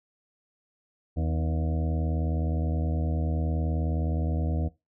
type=harmonic tone with a mistuned harmonic; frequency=79.4 Hz; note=D#2; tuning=36 cents sharp; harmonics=1 / 2 / 3 / 4 / 6 / 7 / 8 / 9; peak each=-26 / -32 / -36 / -38 / -42 / -43 / -44 / -45 dBFS; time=1.16-4.69 s; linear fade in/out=20 ms; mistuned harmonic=3; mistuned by=+69 cents; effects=noise-tail reverb RT60 0.2 s tail -17 dB re dry